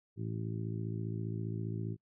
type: harmonic tone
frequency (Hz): 55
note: A1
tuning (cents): 0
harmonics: 2 / 3 / 4 / 5 / 6 / 7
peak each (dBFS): -37 / -41 / -46 / -49 / -46 / -48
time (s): 0.16-1.97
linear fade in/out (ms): 50
effects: noise-tail reverb RT60 0.1 s tail -25 dB re dry